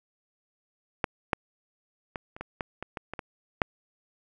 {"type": "clicks", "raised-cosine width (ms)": 0.5, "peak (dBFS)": [-9, -8, -18, -27, -20, -15, -20, -19, -20, -19, -6], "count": 11, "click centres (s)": [1.042, 1.332, 2.158, 2.365, 2.41, 2.608, 2.826, 2.972, 3.136, 3.192, 3.618], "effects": []}